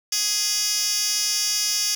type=tone with high-pass filter; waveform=10% pulse; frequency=415.3 Hz; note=G#4; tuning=in tune; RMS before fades=-23 dBFS; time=0.12-1.95 s; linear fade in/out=5 ms; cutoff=4700 Hz; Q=3.9; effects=none

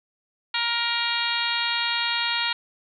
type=harmonic tone; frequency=470 Hz; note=A#4; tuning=14 cents sharp; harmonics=2 / 3 / 4 / 5 / 6 / 7 / 8 / 9; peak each=-31 / -31 / -31 / -31 / -31 / -31 / -31 / -31 dBFS; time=0.54-2.53 s; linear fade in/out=5 ms; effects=none

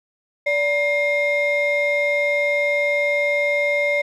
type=ring-modulated tone; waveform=triangle; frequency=770 Hz; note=G5; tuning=31 cents flat; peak=-12 dBFS; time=0.46-4.02 s; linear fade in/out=10 ms; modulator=1350 Hz; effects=none

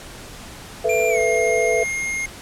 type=chord; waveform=sine; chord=A suspended second; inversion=none; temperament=equal with one note detuned; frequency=440 / 493.9 / 668.5 Hz; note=A4 / B4 / E5; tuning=0 / 0 / +24 cents; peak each=-21 dBFS; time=0.84-1.84 s; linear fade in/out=10 ms
type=tone with pitch glide; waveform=square; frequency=2382 to 2134 Hz; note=D7 to C7; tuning=+24 to +34 cents; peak=-23 dBFS; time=0.89-2.26 s; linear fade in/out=5 ms; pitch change=-190 cents; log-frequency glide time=1.09-1.19 s
effects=pink hiss -38 dBFS RMS until 2.41 s + low-pass 11000 Hz 12 dB/octave

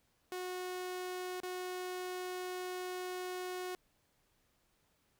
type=tone with dropouts; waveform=sawtooth; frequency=365 Hz; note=F#4; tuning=24 cents flat; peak=-35 dBFS; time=0.32-3.75 s; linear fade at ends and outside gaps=1 ms; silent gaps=1.402-1.433 s; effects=pink hiss -75 dBFS RMS until 5.19 s

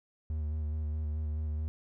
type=tone with vibrato; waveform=triangle; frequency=76.6 Hz; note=D#2; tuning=27 cents flat; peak=-29 dBFS; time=0.3-1.68 s; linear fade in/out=0 ms; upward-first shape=square; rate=4.7 Hz; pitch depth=24 cents each way; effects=none

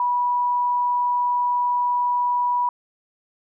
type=tone; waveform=sine; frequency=977 Hz; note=B5; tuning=19 cents flat; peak=-18 dBFS; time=0-2.69 s; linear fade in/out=2 ms; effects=none

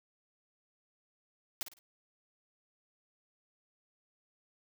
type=noise with echo; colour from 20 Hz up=white; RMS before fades=-36 dBFS; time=1.61-1.63 s; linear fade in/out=0 ms; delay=53 ms; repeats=3; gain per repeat=-10 dB; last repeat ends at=1.789 s; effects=none

